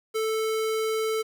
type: tone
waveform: square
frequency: 440 Hz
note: A4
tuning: in tune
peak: -25 dBFS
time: 0.14-1.23 s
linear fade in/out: 20 ms
effects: 9-bit